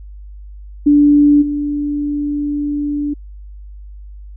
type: tone with level steps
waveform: sine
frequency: 291.4 Hz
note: D4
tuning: 13 cents flat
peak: -6 / -16 dBFS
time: 0.86-3.14 s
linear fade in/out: 10 ms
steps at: 1.41 s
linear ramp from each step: 20 ms
effects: added 50 Hz sine -31 dBFS peak until 4.36 s